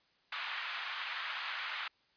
pink band-pass noise, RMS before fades -40 dBFS, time 0.32-1.88 s, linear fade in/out 5 ms, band 1100 to 3600 Hz, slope 24 dB/octave, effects white hiss -71 dBFS RMS until 2.16 s + resampled to 11025 Hz

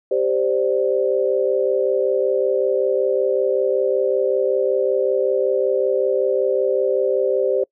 sine chord, G suspended fourth, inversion none, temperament just, 392 / 522.7 / 588 Hz, G4 / C5 / D5, 0 / -2 / +2 cents, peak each -20 / -19 / -23 dBFS, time 0.11-7.64 s, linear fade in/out 5 ms, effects noise-tail reverb RT60 0.1 s tail -26 dB re dry

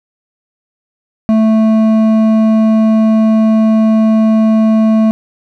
sine tone with hard clipping, 220 Hz, A3, in tune, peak -8 dBFS, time 1.29-5.11 s, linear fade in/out 0 ms, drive 8 dB, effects none

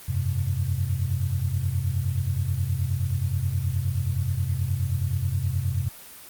sine chord, F suspended second, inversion none, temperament equal with one note detuned, 88.53 / 98 / 130.81 Hz, F2 / G2 / C3, +24 / 0 / 0 cents, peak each -27 dBFS, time 0.08-5.89 s, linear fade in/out 10 ms, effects white hiss -44 dBFS RMS until 6.29 s + Opus 32 kbps

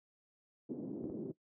pink band-pass noise, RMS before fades -42 dBFS, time 0.69-1.32 s, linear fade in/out 10 ms, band 200 to 370 Hz, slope 24 dB/octave
clicks, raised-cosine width 2 ms, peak -33 dBFS, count 2, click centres 1.04 / 1.099 s
effects noise-tail reverb RT60 0.1 s tail -17 dB re dry + high-pass 60 Hz 12 dB/octave

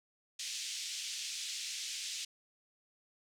white band-pass noise, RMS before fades -41 dBFS, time 0.39-2.25 s, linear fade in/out 5 ms, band 2500 to 7100 Hz, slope 24 dB/octave, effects none

